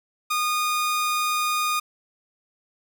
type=tone; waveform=sawtooth; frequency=1227 Hz; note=D#6; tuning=25 cents flat; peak=-18 dBFS; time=0.3-1.8 s; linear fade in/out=10 ms; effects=none